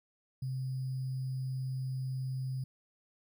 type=tone with sample-and-hold; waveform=sine; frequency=130.81 Hz; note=C3; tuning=in tune; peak=-33 dBFS; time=0.42-2.64 s; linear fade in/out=5 ms; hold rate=4900 Hz; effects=none